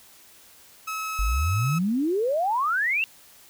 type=tone; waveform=30% pulse; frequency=1290 Hz; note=E6; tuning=38 cents flat; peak=-26 dBFS; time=0.87-1.79 s; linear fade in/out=10 ms
type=exponential sweep; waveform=sine; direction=up; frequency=45.56 to 2794 Hz; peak=-21 dBFS; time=1.19-3.04 s; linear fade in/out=0 ms
effects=white hiss -52 dBFS RMS until 3.49 s

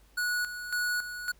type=tone with tremolo; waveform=square; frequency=1464 Hz; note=F#6; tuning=19 cents flat; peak=-28 dBFS; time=0.17-1.32 s; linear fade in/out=10 ms; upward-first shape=square; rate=1.8 Hz; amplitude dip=65%; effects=added 50 Hz sine -59 dBFS peak until 1.39 s + pink hiss -64 dBFS RMS until 1.39 s

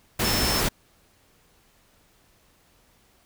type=tone in noise; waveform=sine; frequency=5300 Hz; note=E8; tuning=9 cents sharp; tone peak=-27 dBFS; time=0.24-0.61 s; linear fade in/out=10 ms; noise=pink; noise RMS=-24 dBFS; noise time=0.19-0.69 s; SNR=-6 dB; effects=pink hiss -61 dBFS RMS until 3.25 s

